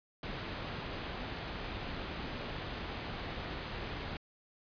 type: low-pass noise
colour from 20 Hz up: pink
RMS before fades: -41 dBFS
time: 0.23-4.17 s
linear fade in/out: 2 ms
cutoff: 4200 Hz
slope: 24 dB/octave
effects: resampled to 11025 Hz